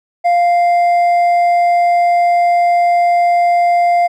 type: tone with hard clipping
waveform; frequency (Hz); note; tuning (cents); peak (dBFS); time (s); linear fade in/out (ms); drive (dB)
sine; 698; F5; -1; -10; 0.24-4.08; 20; 4
effects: none